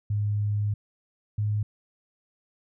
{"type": "tone pair in turn", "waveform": "sine", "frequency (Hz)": [103.83, 105.1], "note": ["G#2", "G#2"], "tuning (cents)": [0, 21], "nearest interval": "unison", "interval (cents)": 21, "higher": "second", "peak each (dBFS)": -23, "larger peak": "neither", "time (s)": [[0.1, 0.74], [1.38, 1.63]], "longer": "first", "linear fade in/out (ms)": 5, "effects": []}